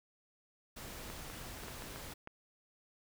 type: noise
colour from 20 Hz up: pink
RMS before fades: -47 dBFS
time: 0.76-2.14 s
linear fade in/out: 10 ms
type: clicks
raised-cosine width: 0.5 ms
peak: -31 dBFS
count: 7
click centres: 1.101 / 1.3 / 1.636 / 1.683 / 1.822 / 1.96 / 2.274 s
effects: none